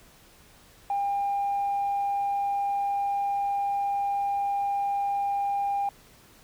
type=tone; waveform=sine; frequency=802 Hz; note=G5; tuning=39 cents sharp; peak=-23 dBFS; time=0.9-5.89 s; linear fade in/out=2 ms; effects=tanh soft clip ceiling -21 dBFS + pink hiss -55 dBFS RMS until 6.43 s